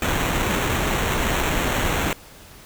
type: noise with sample-and-hold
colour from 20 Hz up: pink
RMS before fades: -22 dBFS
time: 0.02-2.13 s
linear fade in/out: 2 ms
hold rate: 4900 Hz
effects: pink hiss -45 dBFS RMS until 2.65 s